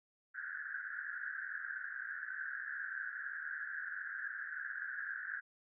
pink band-pass noise, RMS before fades -43 dBFS, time 0.34-5.41 s, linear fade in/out 20 ms, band 1500 to 1700 Hz, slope 96 dB/octave, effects none

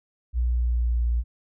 sine tone with pitch glide, 60.3 to 58.79 Hz, B1 to A#1, -41 to +15 cents, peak -20 dBFS, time 0.33-1.24 s, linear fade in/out 50 ms, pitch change -44 cents, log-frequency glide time 0.52-1.04 s, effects none

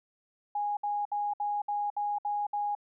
sine tone bursts, 825 Hz, G#5, 12 cents flat, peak -28 dBFS, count 8, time 0.55-2.751 s, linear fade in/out 5 ms, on 220 ms, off 63 ms, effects none

